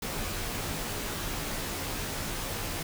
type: noise with comb filter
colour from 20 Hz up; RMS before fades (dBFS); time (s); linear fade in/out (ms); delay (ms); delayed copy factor
pink; -34; 0.02-2.83; 5; 16; -0.75
effects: none